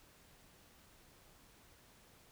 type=silence; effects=pink hiss -64 dBFS RMS until 2.31 s